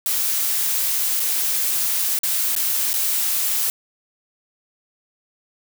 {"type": "noise with dropouts", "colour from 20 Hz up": "blue", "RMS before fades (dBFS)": -21, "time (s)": [0.06, 3.7], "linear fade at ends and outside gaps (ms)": 1, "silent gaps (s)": [[1.197, 1.201], [2.189, 2.233], [2.552, 2.563], [2.932, 2.939]], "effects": []}